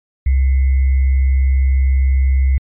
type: tone with sample-and-hold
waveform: sine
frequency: 66.3 Hz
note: C2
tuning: 23 cents sharp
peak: -10 dBFS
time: 0.26-2.58 s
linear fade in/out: 5 ms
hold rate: 2100 Hz
effects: resampled to 8000 Hz